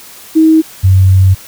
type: tone pair in turn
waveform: sine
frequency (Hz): 318.2 / 94.6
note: D#4 / F#2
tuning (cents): +39 / +39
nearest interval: octave + major sixth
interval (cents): 2100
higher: first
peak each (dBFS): -3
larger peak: neither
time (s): 0.35-0.62 / 0.83-1.35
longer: second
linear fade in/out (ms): 20
effects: white hiss -34 dBFS RMS until 1.47 s